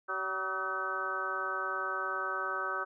harmonic tone with a mistuned harmonic, 190 Hz, F#3, 46 cents sharp, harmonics 2 / 3 / 4 / 5 / 6 / 7 / 8, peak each -43 / -43 / -45 / -44 / -40 / -36 / -36 dBFS, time 0.08-2.85 s, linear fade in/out 20 ms, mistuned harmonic 7, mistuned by -70 cents, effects none

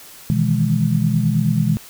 sine chord, E major seventh, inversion second, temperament equal, 123.47 / 155.56 / 164.81 / 207.7 Hz, B2 / D#3 / E3 / G#3, 0 / 0 / 0 / 0 cents, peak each -20 dBFS, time 0.3-1.77 s, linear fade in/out 0 ms, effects white hiss -41 dBFS RMS until 1.89 s

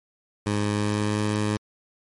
15% pulse tone with pitch glide, 103.83 to 105.52 Hz, G#2 to G#2, 0 to +28 cents, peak -16 dBFS, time 0.46-1.57 s, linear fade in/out 5 ms, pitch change +28 cents, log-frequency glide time 0.67-1.21 s, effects MP3 48 kbps

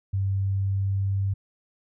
sine tone with pitch glide, 97.4 to 97.96 Hz, G2 to G2, -11 to -1 cents, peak -22 dBFS, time 0.13-1.34 s, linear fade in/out 10 ms, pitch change +10 cents, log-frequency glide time 0.33-1.16 s, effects none

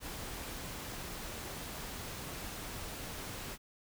pink noise, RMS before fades -43 dBFS, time 0-3.58 s, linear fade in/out 50 ms, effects none

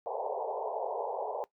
pink band-pass noise, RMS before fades -35 dBFS, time 0.06-1.44 s, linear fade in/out 0 ms, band 420 to 960 Hz, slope 96 dB/octave, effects noise-tail reverb RT60 0.1 s tail -18 dB re dry

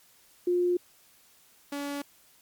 sine / sawtooth tone pair in turn, 354.9 / 284.7 Hz, F4 / C#4, +28 / +46 cents, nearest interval major third, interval 382 cents, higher first, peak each -22 / -28 dBFS, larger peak first, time 0.47-0.77 / 1.72-2.02 s, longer neither, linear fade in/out 5 ms, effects white hiss -60 dBFS RMS until 2.41 s + MP3 96 kbps

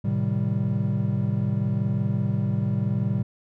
triangle chord, A half-diminished seventh, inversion none, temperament equal, 110 / 130.81 / 155.56 / 196 Hz, A2 / C3 / Eb3 / G3, 0 / 0 / 0 / 0 cents, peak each -24 / -25 / -29 / -25 dBFS, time 0.04-3.23 s, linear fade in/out 10 ms, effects none

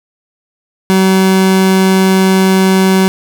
30% pulse tone, 189.6 Hz, F#3, 43 cents sharp, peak -4 dBFS, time 0.9-3.08 s, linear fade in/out 0 ms, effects none

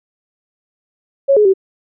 sine tone with pitch steps, 551 / 420.6 / 384.4 Hz, C#5 / G#4 / G4, -11 / +22 / -34 cents, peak -7 dBFS, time 1.28-1.538 s, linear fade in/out 20 ms, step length 86 ms, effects none

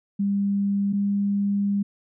sine tone pair in turn, 200 / 201.1 Hz, G3 / G3, +35 / +44 cents, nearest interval unison, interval 9 cents, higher second, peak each -20 dBFS, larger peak neither, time 0.19-0.93 / 0.93-1.83 s, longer second, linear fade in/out 10 ms, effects none

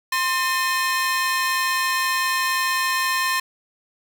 45% pulse tone cluster, 1049 / 1804 / 2526 / 4145 Hz, C6 / A6 / D#7 / C8, +4 / +43 / +26 / -17 cents, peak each -23 / -24 / -28 / -30 dBFS, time 0.12-3.4 s, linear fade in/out 5 ms, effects none

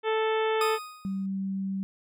harmonic tone, 439.6 Hz, A4, 2 cents flat, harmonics 1 / 2 / 3 / 4 / 5 / 6 / 7 / 8, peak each -25 / -31 / -35 / -37 / -39 / -41 / -42 / -43 dBFS, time 0.03-0.79 s, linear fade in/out 50 ms
40% pulse tone with exponential decay, 1244.5 Hz, D#6, in tune, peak -24 dBFS, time 0.61-1.26 s, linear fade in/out 2 ms, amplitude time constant 140 ms
sine tone, 193.4 Hz, G3, 23 cents flat, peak -28 dBFS, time 1.05-1.83 s, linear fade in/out 0 ms
effects none

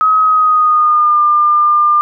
sine tone with pitch glide, 1271 to 1199.7 Hz, D#6 to D6, +36 to +37 cents, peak -7 dBFS, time 0.01-2.01 s, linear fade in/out 0 ms, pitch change -99 cents, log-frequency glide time 0.2-1.2 s, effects none

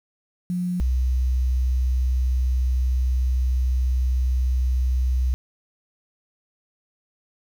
sine tone pair in turn, 178.9 / 63.25 Hz, F3 / B1, +42 / +42 cents, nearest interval octave + tritone, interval 1800 cents, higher first, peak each -22 / -18 dBFS, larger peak second, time 0.5-0.8 / 0.8-5.34 s, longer second, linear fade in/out 0 ms, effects 8-bit

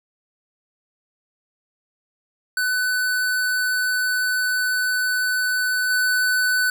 square tone with level steps, 1501 Hz, F#6, 24 cents sharp, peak -20 / -18 dBFS, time 2.57-6.7 s, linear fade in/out 2 ms, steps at 5.9 s, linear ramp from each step 5 ms, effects none

